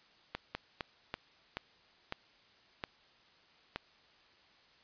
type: slowing click train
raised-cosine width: 0.3 ms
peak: -20 dBFS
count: 8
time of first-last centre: 0.35-3.76 s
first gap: 200 ms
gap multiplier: 1.29
effects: white hiss -64 dBFS RMS until 4.83 s + resampled to 11025 Hz